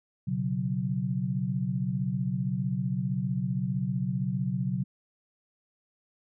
sine chord, B suspended second, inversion none, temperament just, 123.47 / 138.9 / 185.21 Hz, B2 / C#3 / F#3, 0 / +4 / +2 cents, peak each -32 / -31 / -30 dBFS, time 0.27-4.84 s, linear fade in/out 10 ms, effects none

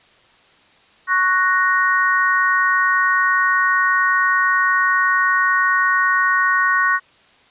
sine chord, F# major, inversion second, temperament equal, 1108.7 / 1480 / 1864.7 Hz, C#6 / F#6 / A#6, 0 / 0 / 0 cents, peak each -18 dBFS, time 1.07-7 s, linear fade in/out 50 ms, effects white hiss -52 dBFS RMS until 7.5 s + resampled to 8000 Hz

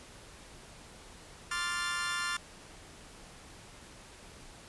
sawtooth chord, D minor seventh, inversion third, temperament equal, 1046.5 / 1174.7 / 1396.9 / 1760 Hz, C6 / D6 / F6 / A6, 0 / 0 / 0 / 0 cents, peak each -36 / -37 / -32 / -33 dBFS, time 1.51-2.37 s, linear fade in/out 5 ms, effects pink hiss -52 dBFS RMS until 4.68 s + resampled to 24000 Hz

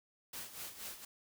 white noise with tremolo, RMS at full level -44 dBFS, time 0.33-1.05 s, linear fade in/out 5 ms, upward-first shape sine, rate 4.2 Hz, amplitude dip 70%, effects none

